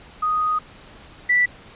sine tone pair in turn, 1244.5 / 1967.5 Hz, D#6 / B6, 0 / -7 cents, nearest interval minor sixth, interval 793 cents, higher second, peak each -18 / -14 dBFS, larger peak second, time 0.22-0.59 / 1.29-1.46 s, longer first, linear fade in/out 10 ms, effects pink hiss -45 dBFS RMS until 1.75 s + resampled to 8000 Hz

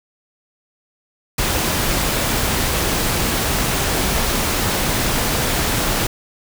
pink noise, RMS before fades -19 dBFS, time 1.38-6.07 s, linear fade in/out 5 ms, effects none

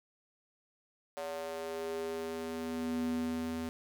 square tone with high-pass filter sweep, 81.6 Hz, E2, 17 cents flat, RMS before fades -37 dBFS, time 1.17-3.69 s, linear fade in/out 0 ms, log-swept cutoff 590 to 180 Hz, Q 3.9, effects none

